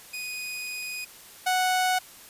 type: tone pair in turn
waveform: sawtooth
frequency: 2486 / 739.1 Hz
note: D#7 / F#5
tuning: -2 / -2 cents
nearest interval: octave + major sixth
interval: 2100 cents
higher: first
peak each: -29 / -18 dBFS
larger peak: second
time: 0.13-1.05 / 1.46-1.99 s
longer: first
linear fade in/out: 10 ms
effects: white hiss -48 dBFS RMS until 2.29 s + resampled to 32000 Hz